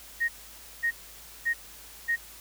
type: tone bursts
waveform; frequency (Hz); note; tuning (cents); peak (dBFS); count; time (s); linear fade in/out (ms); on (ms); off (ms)
sine; 1864.7; A#6; 0; -23; 4; 0.2-2.164; 20; 86; 540
effects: added 53 Hz sine -56 dBFS peak until 2.4 s + white hiss -48 dBFS RMS until 2.4 s

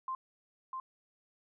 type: tone with echo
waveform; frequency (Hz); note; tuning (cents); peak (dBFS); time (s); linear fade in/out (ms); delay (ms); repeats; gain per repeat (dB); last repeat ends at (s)
sine; 1046.5; C6; 0; -34; 0.08-0.15; 2; 650; 1; -3; 0.8
effects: none

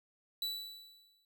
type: tone with exponential decay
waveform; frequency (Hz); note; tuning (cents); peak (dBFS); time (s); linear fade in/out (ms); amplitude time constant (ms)
45% pulse; 3951; B7; 0; -33; 0.42-1.25; 2; 180
effects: none

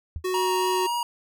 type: tone with exponential decay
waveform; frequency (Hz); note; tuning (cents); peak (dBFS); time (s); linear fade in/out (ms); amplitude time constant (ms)
sine; 80.1; E2; -49; -24; 0.16-0.25; 0; 18
type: tone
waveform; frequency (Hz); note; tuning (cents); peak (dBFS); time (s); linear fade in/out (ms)
square; 369.5; F#4; -2; -25; 0.24-0.87; 10
type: tone with vibrato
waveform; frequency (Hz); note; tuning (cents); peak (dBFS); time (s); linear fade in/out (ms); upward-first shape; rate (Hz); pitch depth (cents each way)
square; 947; A#5; +27; -25; 0.34-1.03; 2; sine; 3.6; 15
effects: none

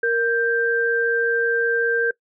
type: tone pair together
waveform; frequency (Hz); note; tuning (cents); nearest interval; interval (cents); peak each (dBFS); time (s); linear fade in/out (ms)
sine; 466.2 / 1576.3; A#4 / G6; 0 / +9; octave + major sixth; 2109; -20; 0.03-2.11; 5
effects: noise-tail reverb RT60 0.1 s tail -21 dB re dry

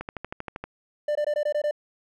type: click train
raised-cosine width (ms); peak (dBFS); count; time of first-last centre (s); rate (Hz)
0.5; -18; 9; 0.01-0.64; 12.7
type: tone bursts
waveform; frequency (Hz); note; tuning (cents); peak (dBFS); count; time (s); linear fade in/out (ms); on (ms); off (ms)
triangle; 594; D5; +20; -20; 7; 1.08-1.711; 5; 73; 20
effects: none

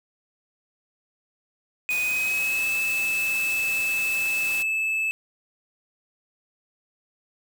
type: tone with pitch glide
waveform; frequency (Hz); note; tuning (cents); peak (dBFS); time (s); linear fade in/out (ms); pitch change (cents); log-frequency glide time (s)
triangle; 2489 to 2616; D#7 to E7; 0 to -14; -21; 1.89-5.11; 0; +86; 2-2.69
type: noise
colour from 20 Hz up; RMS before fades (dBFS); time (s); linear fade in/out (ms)
white; -35; 1.9-4.63; 10
effects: none

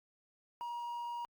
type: tone with quantisation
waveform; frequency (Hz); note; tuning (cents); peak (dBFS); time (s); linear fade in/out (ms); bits
triangle; 951; A#5; +34; -36; 0.61-1.25; 0; 11
effects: Opus 48 kbps

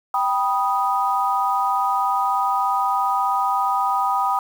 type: chord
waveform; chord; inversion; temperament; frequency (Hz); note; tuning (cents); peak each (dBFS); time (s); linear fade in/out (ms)
sine; G augmented; none; equal with one note detuned; 784 / 979.2 / 1244.5; G5 / B5 / D#6; 0 / -15 / 0; -22; 0.14-4.39; 2
effects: 7-bit

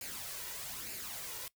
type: noise with flanger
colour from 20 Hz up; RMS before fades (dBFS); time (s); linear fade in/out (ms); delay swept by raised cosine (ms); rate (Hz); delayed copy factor
white; -43; 0.01-1.48; 2; 0.42 to 2.12; 1.1; +0.55
effects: noise-tail reverb RT60 0.1 s tail -20 dB re dry

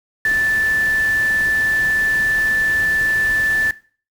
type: tone in noise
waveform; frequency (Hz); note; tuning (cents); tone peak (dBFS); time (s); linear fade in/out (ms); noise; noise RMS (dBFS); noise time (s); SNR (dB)
sine; 1757; A6; -3; -14; 0.25-3.71; 2; pink; -32; 0.25-3.71; +15
effects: noise-tail reverb RT60 0.4 s tail -18 dB re dry

